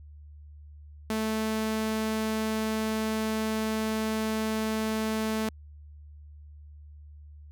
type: tone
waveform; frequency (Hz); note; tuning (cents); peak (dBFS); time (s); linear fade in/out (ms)
sawtooth; 219; A3; -8; -23; 1.1-5.49; 2
effects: added 74 Hz sine -45 dBFS peak until 7.51 s